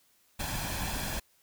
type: noise with comb filter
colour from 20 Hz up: pink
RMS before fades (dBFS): -34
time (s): 0.39-1.2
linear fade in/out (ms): 10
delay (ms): 1.2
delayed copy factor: +0.55
effects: white hiss -67 dBFS RMS until 1.42 s